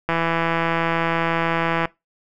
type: click train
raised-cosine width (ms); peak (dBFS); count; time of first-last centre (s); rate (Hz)
0.5; -6; 294; 0.09-1.855; 166
effects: noise-tail reverb RT60 0.2 s tail -21 dB re dry

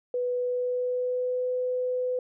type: tone with pitch glide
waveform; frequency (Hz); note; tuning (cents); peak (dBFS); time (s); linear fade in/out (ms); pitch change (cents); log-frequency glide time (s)
sine; 493.9 to 502.5; B4 to B4; 0 to +30; -25; 0.14-2.19; 2; +30; 0.34-1.5
effects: none

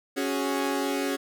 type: chord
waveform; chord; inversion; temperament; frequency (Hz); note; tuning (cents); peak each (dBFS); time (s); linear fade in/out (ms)
sawtooth; C# suspended fourth; none; equal; 277.2 / 370 / 415.3; C#4 / F#4 / G#4; 0 / 0 / 0; -24 / -28 / -28; 0.16-1.17; 20
effects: none

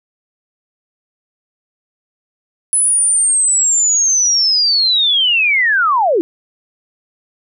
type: linear sweep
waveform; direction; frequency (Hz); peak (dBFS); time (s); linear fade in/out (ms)
sine; down; 10190 to 307.3; -10; 2.73-6.21; 0
effects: none

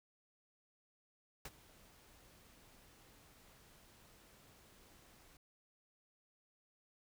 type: noise with ADSR envelope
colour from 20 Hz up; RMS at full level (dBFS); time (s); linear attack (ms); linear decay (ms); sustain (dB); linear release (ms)
pink; -45; 1.45-5.37; 4; 39; -19; 3
effects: none

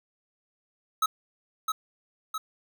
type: tone with echo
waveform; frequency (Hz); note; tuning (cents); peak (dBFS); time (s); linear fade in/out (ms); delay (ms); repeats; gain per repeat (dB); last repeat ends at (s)
square; 1284; E6; -46; -22; 1.02-1.06; 5; 660; 2; -4; 2.38
effects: none

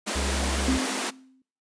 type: high-pass noise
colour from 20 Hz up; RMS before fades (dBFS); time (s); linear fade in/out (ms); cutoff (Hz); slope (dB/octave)
pink; -29; 0.06-1.11; 20; 200; 96
type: harmonic tone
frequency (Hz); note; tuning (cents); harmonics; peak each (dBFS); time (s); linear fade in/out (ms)
67.6; C#2; -43; 1 / 3 / 5; -27 / -37 / -41; 0.15-0.78; 10
type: tone with exponential decay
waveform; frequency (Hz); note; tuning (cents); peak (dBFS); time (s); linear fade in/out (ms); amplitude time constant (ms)
sine; 261.6; C4; 0; -20; 0.68-1.42; 2; 160
effects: noise-tail reverb RT60 0.5 s tail -23 dB re dry + resampled to 22050 Hz

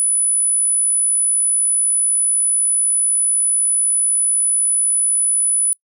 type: tone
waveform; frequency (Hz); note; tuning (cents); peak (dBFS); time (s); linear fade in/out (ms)
sine; 9956; D#9; 0; -13; 0-5.73; 0
effects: noise-tail reverb RT60 0.1 s tail -25 dB re dry

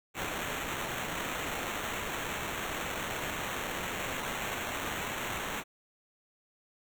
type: noise with sample-and-hold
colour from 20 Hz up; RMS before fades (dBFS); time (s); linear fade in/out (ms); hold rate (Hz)
blue; -36; 0.14-5.64; 50; 4900
effects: none

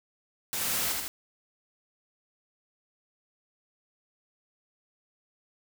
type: noise with echo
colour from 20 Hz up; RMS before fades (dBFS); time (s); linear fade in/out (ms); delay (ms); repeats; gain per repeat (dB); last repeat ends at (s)
white; -32; 0.53-0.92; 0; 80; 2; -2; 1.08
effects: none

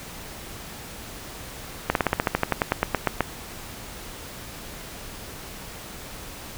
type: slowing click train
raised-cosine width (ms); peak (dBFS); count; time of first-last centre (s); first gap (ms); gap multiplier
0.5; -4; 16; 1.9-3.207; 52; 1.07
effects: pink hiss -39 dBFS RMS until 6.57 s

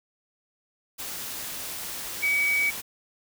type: tone in noise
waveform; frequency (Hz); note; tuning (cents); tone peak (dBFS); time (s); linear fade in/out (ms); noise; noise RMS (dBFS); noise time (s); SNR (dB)
sine; 2270; C#7; +41; -21; 2.22-2.71; 20; white; -35; 0.98-2.82; +11
effects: none

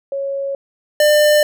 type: tone pair in turn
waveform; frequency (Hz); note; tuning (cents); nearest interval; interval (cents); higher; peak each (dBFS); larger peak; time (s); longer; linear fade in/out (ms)
sine / square; 552 / 598.5; C#5 / D5; -7 / +33; minor second; 140; second; -19 / -10; second; 0.12-0.55 / 1-1.43; neither; 2
effects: none

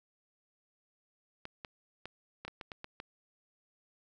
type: clicks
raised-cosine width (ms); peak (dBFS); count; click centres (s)
0.3; -26; 9; 1.454 / 1.648 / 2.056 / 2.45 / 2.48 / 2.612 / 2.718 / 2.844 / 3.001
effects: none

